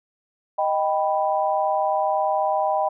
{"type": "chord", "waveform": "sine", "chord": "Eb augmented", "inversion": "none", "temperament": "equal", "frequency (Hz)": [622.3, 784, 987.8], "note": ["Eb5", "G5", "B5"], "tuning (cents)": [0, 0, 0], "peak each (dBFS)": [-23, -22, -26], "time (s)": [0.58, 2.89], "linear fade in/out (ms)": 10, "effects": []}